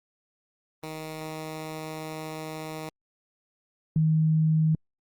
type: tone pair in turn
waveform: 10% pulse / sine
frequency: 157 / 157.67 Hz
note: D#3 / D#3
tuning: +16 / +23 cents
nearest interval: unison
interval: 7 cents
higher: second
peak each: -26 / -19 dBFS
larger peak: second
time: 0.83-2.89 / 3.96-4.75 s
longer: first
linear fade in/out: 2 ms
effects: Opus 24 kbps